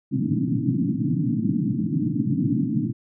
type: band-pass noise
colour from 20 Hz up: white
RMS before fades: -23 dBFS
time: 0.11-2.93 s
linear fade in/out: 20 ms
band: 110 to 310 Hz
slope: 96 dB/octave
effects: none